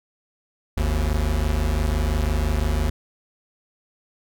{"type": "tone pair together", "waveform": "square", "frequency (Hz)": [50.41, 76.3], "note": ["G1", "D#2"], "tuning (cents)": [49, -33], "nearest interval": "perfect fifth", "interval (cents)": 718, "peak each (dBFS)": -23, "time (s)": [0.77, 2.9], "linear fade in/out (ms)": 5, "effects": []}